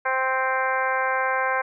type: harmonic tone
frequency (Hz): 261.6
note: C4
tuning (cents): 0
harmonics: 2 / 3 / 4 / 5 / 6 / 7 / 8 / 9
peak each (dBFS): -28 / -28 / -26 / -34 / -26 / -36 / -32 / -38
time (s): 0.05-1.62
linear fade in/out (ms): 10
effects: none